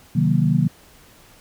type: chord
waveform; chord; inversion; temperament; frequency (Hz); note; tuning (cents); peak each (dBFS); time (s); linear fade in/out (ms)
sine; C half-diminished seventh; none; equal; 130.81 / 155.56 / 185 / 233.1; C3 / Eb3 / Gb3 / Bb3; 0 / 0 / 0 / 0; -21 / -18 / -21 / -23; 0.15-0.68; 10
effects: pink hiss -50 dBFS RMS until 1.4 s